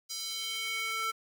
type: tone with high-pass filter sweep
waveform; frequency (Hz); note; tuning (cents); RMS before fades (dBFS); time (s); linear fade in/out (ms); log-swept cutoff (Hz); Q
square; 445.8; A4; +23; -35; 0.09-1.12; 20; 5100 to 1400; 2.4
effects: 10-bit